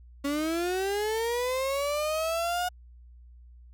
35% pulse linear sweep, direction up, 277.2 to 726 Hz, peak -25 dBFS, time 0.24-2.69 s, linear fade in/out 10 ms, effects added 60 Hz sine -48 dBFS peak until 3.73 s

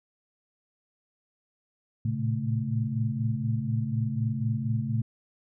sine tone cluster, 112 / 116.1 / 136.8 / 219.7 Hz, A2 / A#2 / C#3 / A3, +31 / -7 / -23 / -2 cents, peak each -31 / -30 / -31 / -32 dBFS, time 2.05-5.02 s, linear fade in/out 5 ms, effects none

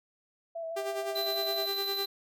sine tone with vibrato, 660 Hz, E5, 2 cents sharp, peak -34 dBFS, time 0.55-1.66 s, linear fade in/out 10 ms, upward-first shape square, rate 6.3 Hz, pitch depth 19 cents each way
sawtooth tone with tremolo, 395.2 Hz, G4, 14 cents sharp, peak -28 dBFS, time 0.76-2.06 s, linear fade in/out 10 ms, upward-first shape sine, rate 9.8 Hz, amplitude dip 65%
square tone, 4023 Hz, B7, 31 cents sharp, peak -32 dBFS, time 1.15-2.06 s, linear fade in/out 10 ms
effects none

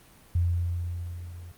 sine tone with level ramp, 86.7 Hz, F2, 12 cents flat, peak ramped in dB -20 to -40 dBFS, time 0.35-1.52 s, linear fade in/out 5 ms, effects pink hiss -55 dBFS RMS until 1.57 s + Opus 32 kbps

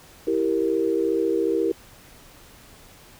sine chord, E diminished, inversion none, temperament equal, 329.6 / 392 / 466.2 Hz, E4 / G4 / Bb4, 0 / 0 / 0 cents, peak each -24 dBFS, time 0.27-1.72 s, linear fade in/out 5 ms, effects pink hiss -49 dBFS RMS until 3.19 s

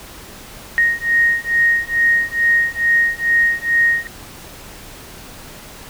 sine beating tone pair, 1864.7 / 1867 Hz, A#6 / A#6, 0 / +2 cents, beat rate 2.3 Hz, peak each -16 dBFS, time 0.78-4.07 s, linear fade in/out 0 ms, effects pink hiss -37 dBFS RMS until 5.89 s

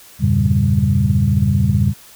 sine tone cluster, 85.5 / 100.8 / 119.3 / 141.2 / 196.3 Hz, F2 / G2 / A#2 / C#3 / G3, -36 / +49 / +41 / +32 / +3 cents, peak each -18 dBFS, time 0.19-1.94 s, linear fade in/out 50 ms, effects tanh soft clip ceiling -1 dBFS + white hiss -43 dBFS RMS until 2.15 s

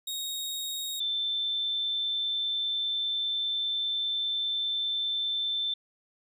sawtooth / sine tone pair in turn, 3756 / 3545 Hz, A#7 / A7, +12 / +12 cents, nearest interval minor second, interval 100 cents, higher first, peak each -29 / -27 dBFS, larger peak second, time 0.07-1 / 1-5.74 s, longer second, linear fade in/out 5 ms, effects none

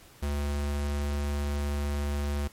square tone, 72.2 Hz, D2, 29 cents flat, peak -28 dBFS, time 0.22-2.48 s, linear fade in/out 10 ms, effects pink hiss -54 dBFS RMS until 2.52 s + MP3 64 kbps

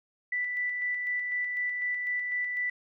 sine tone with tremolo, 1977 Hz, B6, 1 cent sharp, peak -27 dBFS, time 0.32-2.7 s, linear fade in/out 5 ms, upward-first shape square, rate 4 Hz, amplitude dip 30%, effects none

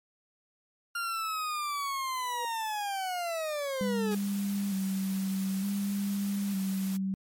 40% pulse linear sweep, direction down, 1402 to 410.6 Hz, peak -30 dBFS, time 0.95-4.15 s, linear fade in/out 5 ms
sine tone with exponential growth, 492.8 Hz, B4, 4 cents flat, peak -36 dBFS, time 2.07-2.45 s, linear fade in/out 2 ms, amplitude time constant 81 ms
sine tone with vibrato, 196 Hz, G3, in tune, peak -28 dBFS, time 3.81-7.14 s, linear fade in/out 0 ms, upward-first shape square, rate 0.55 Hz, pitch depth 35 cents each way
white noise, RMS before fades -44 dBFS, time 4.11-6.97 s, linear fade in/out 5 ms
effects MP3 64 kbps

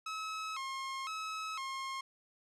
sawtooth tone with vibrato, 1174.7 Hz, D6, in tune, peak -34 dBFS, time 0.06-2.01 s, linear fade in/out 5 ms, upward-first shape square, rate 0.99 Hz, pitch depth 160 cents each way, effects low-pass 7000 Hz 12 dB/octave

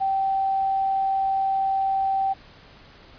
sine tone, 776 Hz, G5, 18 cents flat, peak -20 dBFS, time 0-2.34 s, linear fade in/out 20 ms, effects pink hiss -49 dBFS RMS until 3.18 s + resampled to 11025 Hz

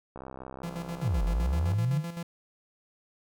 click train, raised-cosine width 1 ms, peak -27 dBFS, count 104, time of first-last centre 0.16-1.735 s, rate 65.4 Hz
45% pulse tone with tremolo, 170 Hz, F3, 46 cents flat, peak -33 dBFS, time 0.63-2.23 s, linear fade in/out 5 ms, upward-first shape square, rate 7.8 Hz, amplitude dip 60%
sine exponential two-way sweep, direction down then up, 164.81 to 43.65 to 164.81 Hz, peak -24 dBFS, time 1.01-2.04 s, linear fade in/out 50 ms, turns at 1.24 s
effects none

